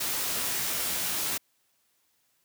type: noise with comb filter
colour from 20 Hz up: white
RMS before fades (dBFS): -30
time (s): 0-1.38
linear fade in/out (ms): 10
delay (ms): 16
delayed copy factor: +0.65
effects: white hiss -71 dBFS RMS until 2.44 s + high-pass 60 Hz 12 dB/octave